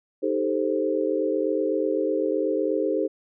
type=chord; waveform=sine; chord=A half-diminished seventh; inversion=second; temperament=equal; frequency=311.1 / 392 / 440 / 523.3 Hz; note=Eb4 / G4 / A4 / C5; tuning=0 / 0 / 0 / 0 cents; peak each=-27 dBFS; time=0.22-3.08 s; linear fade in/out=20 ms; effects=none